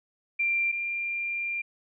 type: tone pair in turn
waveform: sine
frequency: 2371 / 2386 Hz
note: D7 / D7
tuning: +16 / +27 cents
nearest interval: unison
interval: 11 cents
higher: second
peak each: -23 / -28 dBFS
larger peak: first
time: 0.39-0.72 / 0.72-1.62 s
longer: second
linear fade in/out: 10 ms
effects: none